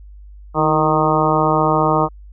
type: harmonic tone with a mistuned harmonic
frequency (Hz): 154.7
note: D#3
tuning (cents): -10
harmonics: 1 / 2 / 3 / 4 / 5 / 6 / 7 / 8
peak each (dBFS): -21 / -21 / -21 / -21 / -21 / -21 / -21 / -21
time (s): 0.54-2.09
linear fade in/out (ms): 50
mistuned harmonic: 2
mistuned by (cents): +56
effects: added 50 Hz sine -36 dBFS peak until 2.32 s